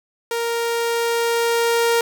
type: tone with level ramp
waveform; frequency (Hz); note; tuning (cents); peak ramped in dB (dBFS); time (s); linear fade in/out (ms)
sawtooth; 466.2; A#4; 0; -17 to -11; 0.31-2.01; 2
effects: none